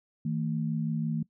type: tone pair together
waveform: sine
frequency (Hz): 159.3 / 225.3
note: D#3 / A3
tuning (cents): +41 / +41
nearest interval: tritone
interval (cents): 600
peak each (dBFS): -29 / -31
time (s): 0.25-1.23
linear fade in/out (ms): 5
effects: noise-tail reverb RT60 0.1 s tail -21 dB re dry

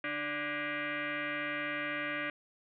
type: tone with frequency modulation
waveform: sine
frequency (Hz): 144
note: D3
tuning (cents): -34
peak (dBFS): -33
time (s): 0.04-2.3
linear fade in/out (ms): 2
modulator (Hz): 442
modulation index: 5.3
effects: none

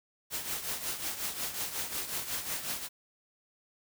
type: noise with tremolo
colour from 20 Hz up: white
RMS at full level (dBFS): -33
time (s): 0.3-2.89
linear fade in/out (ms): 50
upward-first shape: triangle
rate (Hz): 5.5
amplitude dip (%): 70
effects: none

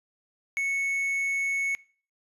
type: tone with quantisation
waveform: triangle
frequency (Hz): 2208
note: C#7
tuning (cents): -7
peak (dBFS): -23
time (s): 0.57-1.75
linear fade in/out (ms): 0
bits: 8
effects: noise-tail reverb RT60 0.4 s tail -21 dB re dry + resampled to 32000 Hz

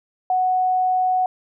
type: tone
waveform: sine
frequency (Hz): 740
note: F#5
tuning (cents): 0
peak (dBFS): -16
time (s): 0.3-1.26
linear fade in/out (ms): 2
effects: none

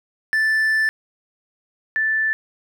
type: tone pair in turn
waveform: triangle / sine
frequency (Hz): 1760 / 1760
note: A6 / A6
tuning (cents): 0 / 0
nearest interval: unison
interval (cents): 0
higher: neither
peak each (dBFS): -14 / -17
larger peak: first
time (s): 0.33-0.89 / 1.96-2.33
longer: first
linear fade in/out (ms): 0
effects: none

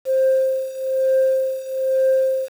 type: tone with tremolo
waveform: sine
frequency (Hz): 527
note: C5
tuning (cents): +12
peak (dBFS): -11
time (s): 0.05-2.49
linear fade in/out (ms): 50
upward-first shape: triangle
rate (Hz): 1.1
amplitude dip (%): 90
effects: tanh soft clip ceiling -10 dBFS + 7-bit

